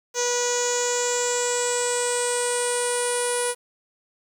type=tone with low-pass filter sweep; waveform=sawtooth; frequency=487.1 Hz; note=B4; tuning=24 cents flat; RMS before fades=-24 dBFS; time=0.14-3.55 s; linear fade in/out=50 ms; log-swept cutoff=6400 to 9800 Hz; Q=9.7; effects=8-bit